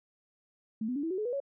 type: tone with pitch steps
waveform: sine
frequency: 219.5 / 250.7 / 286.3 / 327 / 373.4 / 426.5 / 487.1 / 556.3 Hz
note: A3 / B3 / D4 / E4 / F#4 / G#4 / B4 / C#5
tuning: -4 / +26 / -44 / -14 / +16 / +46 / -24 / +6 cents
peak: -30 dBFS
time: 0.81-1.402 s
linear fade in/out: 5 ms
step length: 74 ms
effects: none